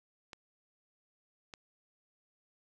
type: clicks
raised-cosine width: 0.2 ms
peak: -28 dBFS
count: 2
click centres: 0.332 / 1.538 s
effects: none